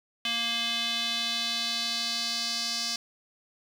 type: tone with band-pass filter sweep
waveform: square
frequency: 233.1 Hz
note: A#3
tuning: in tune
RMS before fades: -30 dBFS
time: 0.25-2.96 s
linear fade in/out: 2 ms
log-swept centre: 3200 to 5000 Hz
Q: 3.4
effects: 8-bit